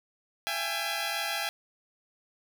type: tone cluster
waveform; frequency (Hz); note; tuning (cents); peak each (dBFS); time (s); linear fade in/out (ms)
10% pulse; 671 / 794 / 837; E5 / G5 / G#5; +31 / +22 / +13; -26; 0.47-1.49; 0
effects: none